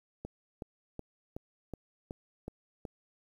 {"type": "click train", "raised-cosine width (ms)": 2, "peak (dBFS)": -26, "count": 8, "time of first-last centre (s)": [0.25, 2.852], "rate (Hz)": 2.69, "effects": ["10-bit"]}